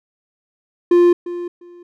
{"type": "tone with echo", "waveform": "triangle", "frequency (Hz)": 350, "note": "F4", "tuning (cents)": 4, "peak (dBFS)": -6, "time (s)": [0.91, 1.13], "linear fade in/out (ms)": 5, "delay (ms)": 350, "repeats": 2, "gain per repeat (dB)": -15, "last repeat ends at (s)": 1.83, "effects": []}